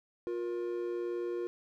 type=tone pair together; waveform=triangle; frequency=354.8 / 473.6 Hz; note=F4 / A#4; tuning=+27 / +27 cents; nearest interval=perfect fourth; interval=500 cents; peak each=-32 / -37 dBFS; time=0.27-1.47 s; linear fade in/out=0 ms; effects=none